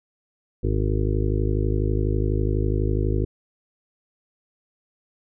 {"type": "harmonic tone", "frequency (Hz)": 52.1, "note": "G#1", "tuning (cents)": 6, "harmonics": [1, 2, 3, 5, 6, 7, 8, 9], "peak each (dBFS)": [-23, -24, -32, -32, -33, -29, -33, -34], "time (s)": [0.63, 3.25], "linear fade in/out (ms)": 10, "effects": []}